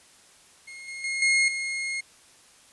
40% pulse tone with level steps, 2150 Hz, C7, 47 cents sharp, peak -39 / -34 / -26 / -18 / -27 dBFS, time 0.67-2.01 s, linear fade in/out 10 ms, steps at 0.88 / 1.04 / 1.22 / 1.48 s, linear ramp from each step 2 ms, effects white hiss -55 dBFS RMS until 2.72 s + resampled to 24000 Hz

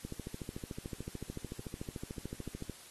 click train, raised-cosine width 3 ms, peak -27 dBFS, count 37, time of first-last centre 0.05-2.697 s, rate 13.6 Hz, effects white hiss -54 dBFS RMS until 2.9 s + AAC 32 kbps

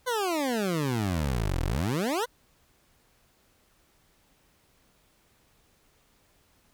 20% pulse exponential two-way sweep, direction down then up, 519 to 39.07 to 519 Hz, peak -21 dBFS, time 0.06-2.26 s, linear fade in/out 20 ms, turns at 1.62 s, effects pink hiss -65 dBFS RMS until 6.73 s

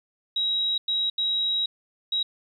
sine tone bursts at uneven times, 3838 Hz, A#7, 50 cents sharp, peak -22 dBFS, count 4, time 0.36-0.78 / 0.88-1.1 / 1.18-1.66 / 2.12-2.23 s, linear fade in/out 5 ms, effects 10-bit

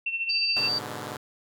sine tone with tremolo, 2700 Hz, E7, 41 cents sharp, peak -24 dBFS, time 0.06-0.69 s, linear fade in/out 5 ms, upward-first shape sine, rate 14 Hz, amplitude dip 65%
sine tone, 4642 Hz, D8, 21 cents flat, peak -24 dBFS, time 0.29-0.79 s, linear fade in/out 10 ms
5% pulse chord, G# diminished, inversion none, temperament equal, 103.83 / 123.47 / 146.83 Hz, G#2 / B2 / D3, 0 / 0 / 0 cents, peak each -27 dBFS, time 0.56-1.17 s, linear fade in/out 5 ms
effects none

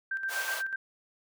sine tone with tremolo, 1568 Hz, G6, in tune, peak -29 dBFS, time 0.11-0.76 s, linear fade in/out 5 ms, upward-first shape square, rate 8.1 Hz, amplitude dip 55%
pink high-pass noise, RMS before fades -37 dBFS, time 0.28-0.63 s, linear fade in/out 50 ms, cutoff 580 Hz, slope 24 dB/octave
effects none

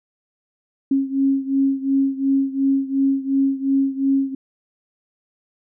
sine beating tone pair, 271.2 / 274 Hz, C#4 / C#4, -38 / -20 cents, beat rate 2.8 Hz, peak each -18 / -21 dBFS, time 0.91-4.35 s, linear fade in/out 5 ms, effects none

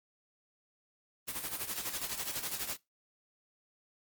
white noise with tremolo, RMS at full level -35 dBFS, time 1.27-2.77 s, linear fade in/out 20 ms, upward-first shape sine, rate 12 Hz, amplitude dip 70%, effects noise-tail reverb RT60 0.2 s tail -21 dB re dry + Opus 24 kbps

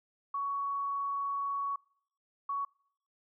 sine tone bursts at uneven times, 1119 Hz, C#6, 16 cents sharp, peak -31 dBFS, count 2, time 0.34-1.76 / 2.49-2.65 s, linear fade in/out 5 ms, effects noise-tail reverb RT60 0.7 s tail -26 dB re dry

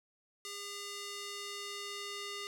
square tone with band-pass filter sweep, 404.8 Hz, G#4, 44 cents flat, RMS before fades -43 dBFS, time 0.45-2.47 s, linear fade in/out 0 ms, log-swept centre 5900 to 3900 Hz, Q 0.8, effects none

